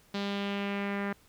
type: tone with low-pass filter sweep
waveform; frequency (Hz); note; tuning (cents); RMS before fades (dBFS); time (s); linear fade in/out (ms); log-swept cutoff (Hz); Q
sawtooth; 200.4; G3; +38; -33; 0.14-1.13; 5; 4100 to 1800; 2.5
effects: pink hiss -62 dBFS RMS until 1.28 s